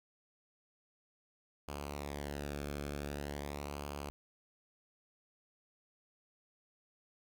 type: tone with flanger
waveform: sawtooth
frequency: 72.1 Hz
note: D2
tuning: 31 cents flat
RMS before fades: -42 dBFS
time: 1.68-4.1 s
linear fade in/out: 0 ms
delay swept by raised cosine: 0.53 to 1.05 ms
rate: 0.45 Hz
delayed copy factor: -0.65
effects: none

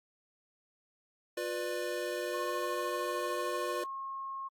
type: chord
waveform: square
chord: B diminished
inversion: second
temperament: just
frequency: 355.6 / 493.9 / 592.7 Hz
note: F4 / B4 / D5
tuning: +31 / 0 / +16 cents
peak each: -39 dBFS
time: 1.37-3.84 s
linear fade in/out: 5 ms
type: tone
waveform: sine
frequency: 1080 Hz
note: C#6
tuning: 45 cents flat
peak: -37 dBFS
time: 2.33-4.49 s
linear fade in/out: 20 ms
effects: AAC 64 kbps

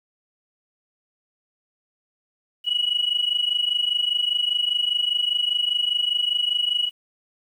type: tone pair together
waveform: sine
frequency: 2911 / 2936 Hz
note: F#7 / F#7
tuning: -29 / -14 cents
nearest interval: unison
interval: 15 cents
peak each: -22 dBFS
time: 2.64-6.91 s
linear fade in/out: 50 ms
effects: tanh soft clip ceiling -13 dBFS + 9-bit

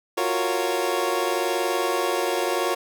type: chord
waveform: 25% pulse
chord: Gb major seventh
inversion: third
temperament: equal with one note detuned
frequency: 349.2 / 370 / 463.5 / 554.4 Hz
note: F4 / Gb4 / Bb4 / Db5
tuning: 0 / 0 / -10 / 0 cents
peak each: -24 dBFS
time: 0.17-2.75 s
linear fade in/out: 10 ms
effects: none

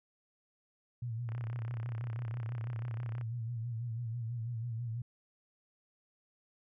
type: tone with vibrato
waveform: sine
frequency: 116.54 Hz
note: A#2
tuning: in tune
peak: -35 dBFS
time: 1.02-5.02 s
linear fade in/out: 5 ms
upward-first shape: sine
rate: 6.1 Hz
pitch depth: 80 cents each way
type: click train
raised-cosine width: 0.5 ms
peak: -34 dBFS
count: 65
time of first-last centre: 1.29-3.212 s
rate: 33.3 Hz
effects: none

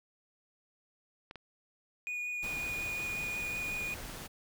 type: clicks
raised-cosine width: 0.3 ms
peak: -29 dBFS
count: 2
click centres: 1.311 / 1.357 s
type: tone with vibrato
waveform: triangle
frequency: 2456 Hz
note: D#7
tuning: 23 cents flat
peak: -33 dBFS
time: 2.07-3.94 s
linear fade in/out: 0 ms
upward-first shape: triangle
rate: 5.5 Hz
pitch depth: 10 cents each way
type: noise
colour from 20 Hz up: pink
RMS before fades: -44 dBFS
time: 2.42-4.28 s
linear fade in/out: 20 ms
effects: none

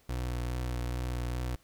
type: tone with vibrato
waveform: 30% pulse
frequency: 61.2 Hz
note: B1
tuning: 15 cents flat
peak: -29 dBFS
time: 0.09-1.56 s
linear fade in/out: 5 ms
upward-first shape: sine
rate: 2.4 Hz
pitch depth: 24 cents each way
effects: pink hiss -65 dBFS RMS until 1.63 s

